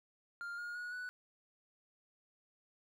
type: tone with pitch steps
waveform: triangle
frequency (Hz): 1400 / 1426.9 / 1454.4 / 1482.4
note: F6 / F6 / F#6 / F#6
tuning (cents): +4 / +37 / -30 / +3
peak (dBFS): -39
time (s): 0.41-1.09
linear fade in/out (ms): 0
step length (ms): 170
effects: none